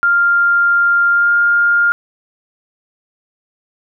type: tone with pitch glide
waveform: sine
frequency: 1396.9 to 1408.2 Hz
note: F6 to F6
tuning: 0 to +14 cents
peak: -9 dBFS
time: 0.03-1.92 s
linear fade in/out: 0 ms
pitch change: +14 cents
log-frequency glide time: 1.11-1.32 s
effects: none